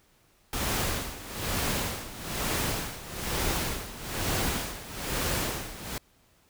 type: noise with tremolo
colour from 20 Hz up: pink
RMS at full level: -28 dBFS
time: 0.53-5.98 s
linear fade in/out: 2 ms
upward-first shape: sine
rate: 1.1 Hz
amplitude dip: 80%
effects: pink hiss -64 dBFS RMS until 6.49 s

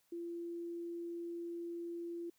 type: tone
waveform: sine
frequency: 341.5 Hz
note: F4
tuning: 39 cents flat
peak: -40 dBFS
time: 0.12-2.3 s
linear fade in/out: 5 ms
effects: white hiss -75 dBFS RMS until 2.38 s

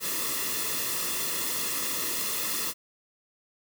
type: noise with comb filter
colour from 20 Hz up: white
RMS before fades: -30 dBFS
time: 0-2.74 s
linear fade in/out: 50 ms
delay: 1.3 ms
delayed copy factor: -0.75
effects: none

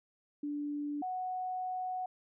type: tone pair in turn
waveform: sine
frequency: 292.1 / 738.8 Hz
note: D4 / F#5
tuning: -9 / -3 cents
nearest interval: octave + major third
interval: 1606 cents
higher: second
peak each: -34 / -34 dBFS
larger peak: neither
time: 0.43-1.02 / 1.02-2.06 s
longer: second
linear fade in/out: 5 ms
effects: none

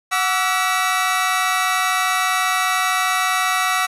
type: tone cluster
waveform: 30% pulse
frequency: 737 / 1145 / 1325 / 1941 Hz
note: F#5 / D6 / E6 / B6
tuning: -7 / -44 / +9 / -31 cents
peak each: -20 dBFS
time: 0.11-3.87 s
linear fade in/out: 20 ms
effects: resampled to 32000 Hz + 8-bit

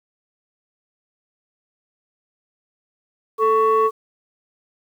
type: tone pair together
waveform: sine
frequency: 440 / 1115.2 Hz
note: A4 / C#6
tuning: 0 / +10 cents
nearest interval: octave + major third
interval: 1610 cents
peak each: -15 dBFS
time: 3.38-3.91 s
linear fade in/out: 50 ms
effects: tanh soft clip ceiling -9 dBFS + 8-bit

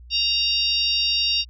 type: harmonic tone with a mistuned harmonic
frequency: 932.3 Hz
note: A#5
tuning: in tune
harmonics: 3 / 4 / 5 / 6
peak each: -23 / -24 / -25 / -26 dBFS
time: 0.1-1.45 s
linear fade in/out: 50 ms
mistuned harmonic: 6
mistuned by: -17 cents
effects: added 60 Hz sine -41 dBFS peak until 1.49 s

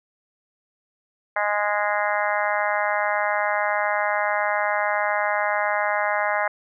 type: harmonic tone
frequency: 207.2 Hz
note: G#3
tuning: 4 cents flat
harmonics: 3 / 4 / 5 / 6 / 7 / 8 / 9 / 10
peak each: -26 / -26 / -29 / -31 / -30 / -29 / -31 / -31 dBFS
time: 1.36-6.48 s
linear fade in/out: 5 ms
effects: none

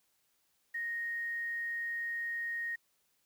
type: tone with quantisation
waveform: sine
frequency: 1864.7 Hz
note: A#6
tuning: in tune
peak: -34 dBFS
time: 0.74-2.76 s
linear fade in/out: 10 ms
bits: 10
effects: white hiss -75 dBFS RMS until 3.25 s

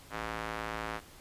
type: tone with band-pass filter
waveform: square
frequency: 55 Hz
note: A1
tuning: in tune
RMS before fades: -38 dBFS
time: 0.1-1.01 s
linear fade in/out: 50 ms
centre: 1400 Hz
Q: 0.96
effects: pink hiss -54 dBFS RMS until 1.2 s + resampled to 32000 Hz

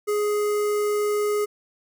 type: tone with notch filter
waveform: square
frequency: 416.8 Hz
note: G#4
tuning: 6 cents sharp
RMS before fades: -23 dBFS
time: 0.07-1.46 s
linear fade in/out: 20 ms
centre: 3500 Hz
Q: 0.79
effects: none

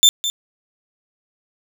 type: tone with echo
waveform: 30% pulse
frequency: 3556 Hz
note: A7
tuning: 18 cents sharp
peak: -5 dBFS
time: 0.03-0.09 s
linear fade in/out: 0 ms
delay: 210 ms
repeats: 1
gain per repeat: -12 dB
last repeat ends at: 0.3 s
effects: none

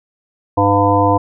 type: harmonic tone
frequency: 100.5 Hz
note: G2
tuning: 44 cents sharp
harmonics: 1 / 3 / 5 / 7 / 9 / 10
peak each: -17 / -17 / -17 / -17 / -17 / -17 dBFS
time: 0.57-1.18 s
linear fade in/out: 10 ms
effects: none

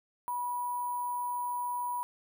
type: tone with sample-and-hold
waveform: sine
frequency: 977 Hz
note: B5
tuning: 19 cents flat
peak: -31 dBFS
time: 0.28-2.03 s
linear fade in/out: 0 ms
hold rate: 11025 Hz
effects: none

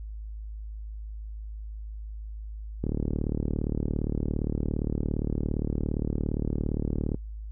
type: click train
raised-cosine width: 3 ms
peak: -15 dBFS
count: 162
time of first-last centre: 2.84-7.145 s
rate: 37.4 Hz
effects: noise-tail reverb RT60 0.1 s tail -24 dB re dry + added 53 Hz sine -35 dBFS peak until 7.51 s

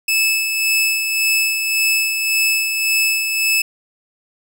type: tone with tremolo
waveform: sawtooth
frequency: 2612 Hz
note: E7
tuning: 17 cents flat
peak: -10 dBFS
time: 0.08-3.62 s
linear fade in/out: 5 ms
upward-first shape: sine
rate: 1.8 Hz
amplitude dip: 45%
effects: none

